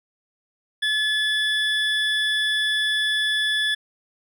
triangle tone pair together, 1720 / 3440 Hz, A6 / A7, -40 / -40 cents, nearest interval octave, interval 1200 cents, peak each -21 dBFS, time 0.82-3.75 s, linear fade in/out 10 ms, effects none

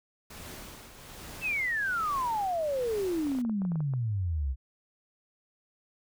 pink noise with tremolo, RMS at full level -43 dBFS, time 0.3-3.42 s, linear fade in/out 5 ms, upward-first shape triangle, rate 1.2 Hz, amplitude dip 60%
sine exponential sweep, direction down, 2701 to 62 Hz, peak -27 dBFS, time 1.41-4.56 s, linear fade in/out 50 ms
clicks, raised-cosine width 1 ms, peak -30 dBFS, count 12, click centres 3.269 / 3.318 / 3.35 / 3.387 / 3.45 / 3.496 / 3.619 / 3.651 / 3.719 / 3.757 / 3.805 / 3.937 s
effects none

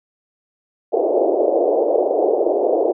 pink band-pass noise, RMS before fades -17 dBFS, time 0.92-2.93 s, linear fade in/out 20 ms, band 350 to 690 Hz, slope 48 dB/octave, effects none

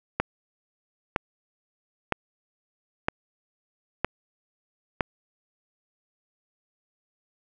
click train, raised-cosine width 0.5 ms, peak -7 dBFS, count 6, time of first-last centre 0.2-5.008 s, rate 1.04 Hz, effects none

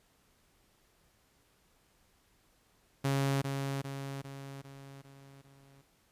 sawtooth tone with echo, 137.5 Hz, C#3, 14 cents flat, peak -24 dBFS, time 3.04-3.42 s, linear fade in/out 10 ms, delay 400 ms, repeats 6, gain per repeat -5 dB, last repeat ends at 5.82 s, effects pink hiss -69 dBFS RMS until 6.11 s + resampled to 32000 Hz

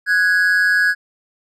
triangle tone pair together, 1480 / 1661.2 Hz, F#6 / G#6, 0 / 0 cents, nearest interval major second, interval 200 cents, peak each -16 / -12 dBFS, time 0.06-0.95 s, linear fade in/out 50 ms, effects none

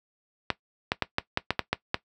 clicks, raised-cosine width 0.3 ms, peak -7 dBFS, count 9, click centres 0.503 / 0.919 / 1.023 / 1.184 / 1.374 / 1.506 / 1.593 / 1.73 / 1.944 s, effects noise-tail reverb RT60 0.1 s tail -17 dB re dry + high-pass 60 Hz 12 dB/octave

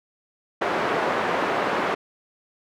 pink band-pass noise, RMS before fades -24 dBFS, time 0.61-1.95 s, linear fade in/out 10 ms, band 390 to 1600 Hz, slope 12 dB/octave, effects none

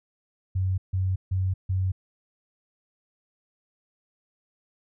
sine tone bursts, 93.8 Hz, F#2, 24 cents sharp, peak -22 dBFS, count 4, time 0.55-1.92 s, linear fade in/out 10 ms, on 230 ms, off 150 ms, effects none

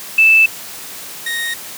sine / 30% pulse tone pair in turn, 2637 / 1864.6 Hz, E7 / A#6, 0 / 0 cents, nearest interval tritone, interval 600 cents, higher first, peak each -6 / -16 dBFS, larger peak first, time 0.18-0.46 / 1.26-1.54 s, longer neither, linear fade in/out 5 ms, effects white hiss -31 dBFS RMS until 1.77 s + high-pass 100 Hz 12 dB/octave

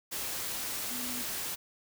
sine tone in noise, 246.9 Hz, B3, in tune, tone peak -41 dBFS, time 0.9-1.23 s, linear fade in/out 20 ms, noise white, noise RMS -36 dBFS, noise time 0.11-1.56 s, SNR -8 dB, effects none

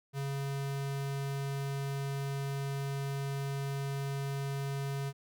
square tone, 138.59 Hz, C#3, in tune, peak -34 dBFS, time 0.13-5.13 s, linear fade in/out 50 ms, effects none

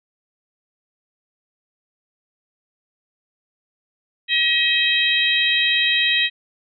harmonic tone, 637 Hz, D#5, 41 cents sharp, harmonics 3 / 4 / 5 / 6, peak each -21 / -21 / -21 / -21 dBFS, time 4.28-6.3 s, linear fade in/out 50 ms, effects none

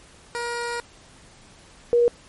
15% pulse / sine tone pair in turn, 475.1 / 477 Hz, A#4 / A#4, +33 / +40 cents, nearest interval unison, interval 7 cents, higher second, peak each -20 / -14 dBFS, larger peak second, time 0.35-0.8 / 1.93-2.08 s, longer first, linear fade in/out 0 ms, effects pink hiss -50 dBFS RMS until 2.28 s + MP3 48 kbps

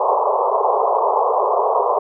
white band-pass noise, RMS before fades -17 dBFS, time 0-1.99 s, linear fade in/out 5 ms, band 400 to 1100 Hz, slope 96 dB/octave, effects none

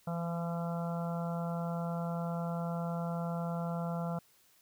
harmonic tone with a mistuned harmonic, 170 Hz, F3, 46 cents flat, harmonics 1 / 3 / 4 / 5 / 6 / 7 / 8, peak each -34 / -43 / -41 / -47 / -49 / -51 / -47 dBFS, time 0.07-4.19 s, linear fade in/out 5 ms, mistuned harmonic 1, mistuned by -20 cents, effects white hiss -66 dBFS RMS until 4.61 s

